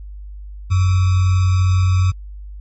sine tone with sample-and-hold, 92.4 Hz, F#2, 2 cents flat, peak -11 dBFS, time 0.7-2.12 s, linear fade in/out 20 ms, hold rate 1225 Hz, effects added 50 Hz sine -30 dBFS peak until 2.6 s + MP3 32 kbps

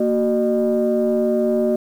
sine tone cluster, 231.5 / 374.4 / 607 Hz, A#3 / F#4 / D#5, -12 / +20 / -43 cents, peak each -19 dBFS, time 0-1.76 s, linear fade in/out 5 ms, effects tanh soft clip ceiling -9 dBFS + 8-bit

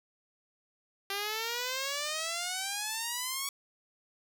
5% pulse exponential sweep, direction up, 392 to 1127 Hz, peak -21 dBFS, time 1.1-3.49 s, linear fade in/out 2 ms, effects none

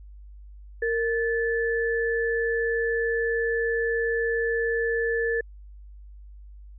sine tone pair together, 461.7 / 1743.1 Hz, A#4 / A6, -17 / -17 cents, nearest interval octave + major seventh, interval 2300 cents, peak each -24 / -27 dBFS, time 0.82-5.41 s, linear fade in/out 5 ms, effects added 50 Hz sine -42 dBFS peak until 6.78 s

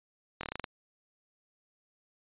slowing click train, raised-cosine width 0.3 ms, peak -19 dBFS, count 8, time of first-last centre 0.41-0.642 s, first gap 23 ms, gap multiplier 1.12, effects resampled to 8000 Hz

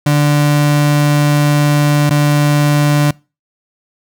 35% pulse tone with dropouts, 146.83 Hz, D3, in tune, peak -7 dBFS, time 0.06-3.11 s, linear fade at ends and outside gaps 5 ms, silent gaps 2.096-2.106 s, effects noise-tail reverb RT60 0.3 s tail -25 dB re dry

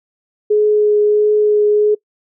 sine tone with vibrato, 420.3 Hz, G#4, 21 cents sharp, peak -9 dBFS, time 0.5-1.95 s, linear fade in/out 10 ms, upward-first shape triangle, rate 1.5 Hz, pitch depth 12 cents each way, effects noise-tail reverb RT60 0.1 s tail -23 dB re dry

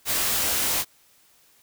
white noise with comb filter, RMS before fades -24 dBFS, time 0.05-0.85 s, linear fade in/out 50 ms, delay 20 ms, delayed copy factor -0.55, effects white hiss -59 dBFS RMS until 1.62 s

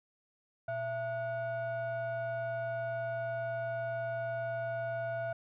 sine tone with frequency modulation, 669 Hz, E5, 25 cents sharp, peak -32 dBFS, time 0.68-5.33 s, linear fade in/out 5 ms, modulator 789 Hz, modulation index 0.68, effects tanh soft clip ceiling -29 dBFS

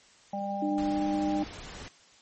harmonic tone, 199.4 Hz, G3, 30 cents sharp, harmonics 1 / 3 / 4, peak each -35 / -36 / -33 dBFS, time 0.33-1.43 s, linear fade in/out 5 ms
sine tone with pitch glide, 299.6 to 303.4 Hz, D4 to D#4, +35 to -44 cents, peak -27 dBFS, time 0.62-1.44 s, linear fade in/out 5 ms, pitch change +21 cents, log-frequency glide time 0.81-1.21 s
pink noise, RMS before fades -43 dBFS, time 0.78-1.88 s, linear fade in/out 0 ms
effects white hiss -58 dBFS RMS until 2.21 s + MP3 32 kbps

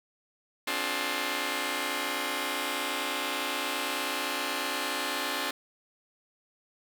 5% pulse chord, D half-diminished seventh, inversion third, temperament just, 264.3 / 293.7 / 352.4 / 422.9 Hz, C4 / D4 / F4 / Ab4, +18 / 0 / +16 / +31 cents, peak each -24 / -23 / -25 / -25 dBFS, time 0.67-5.51 s, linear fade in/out 5 ms, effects none

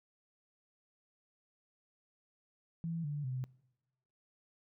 sine tone with pitch steps, 166.1 / 146.28 / 128.82 Hz, E3 / D3 / C3, +13 / -7 / -27 cents, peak -35 dBFS, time 2.84-3.44 s, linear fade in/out 0 ms, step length 200 ms, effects noise-tail reverb RT60 1.0 s tail -23 dB re dry

